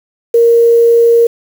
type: tone with quantisation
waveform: sine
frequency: 466.2 Hz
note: A#4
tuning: in tune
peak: -4 dBFS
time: 0.34-1.27 s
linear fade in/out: 5 ms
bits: 5
effects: none